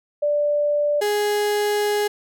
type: tone pair in turn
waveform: sine / 35% pulse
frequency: 587.3 / 415.3 Hz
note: D5 / G#4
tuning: 0 / 0 cents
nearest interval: tritone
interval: 600 cents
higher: first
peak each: -17 dBFS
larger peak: neither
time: 0.22-1.01 / 1.01-2.08 s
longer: second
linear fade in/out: 10 ms
effects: none